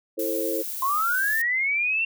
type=chord; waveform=sine; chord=A minor; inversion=second; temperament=just; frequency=330 / 440 / 528 Hz; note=E4 / A4 / C5; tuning=+2 / 0 / +16 cents; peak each=-29 dBFS; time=0.17-0.63 s; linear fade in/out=20 ms
type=noise; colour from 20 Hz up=violet; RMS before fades=-32 dBFS; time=0.19-1.42 s; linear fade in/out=5 ms
type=linear sweep; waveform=sine; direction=up; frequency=1032 to 2731 Hz; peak=-21 dBFS; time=0.82-2.05 s; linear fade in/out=5 ms
effects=none